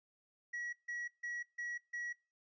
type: tone bursts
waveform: triangle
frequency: 1920 Hz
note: B6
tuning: 49 cents flat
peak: -37 dBFS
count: 5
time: 0.53-2.13 s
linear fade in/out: 10 ms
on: 200 ms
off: 150 ms
effects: noise-tail reverb RT60 0.3 s tail -25 dB re dry + resampled to 16000 Hz